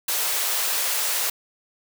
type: high-pass noise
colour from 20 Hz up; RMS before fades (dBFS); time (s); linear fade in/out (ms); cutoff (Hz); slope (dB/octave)
white; -24; 0.08-1.3; 5; 460; 24
effects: none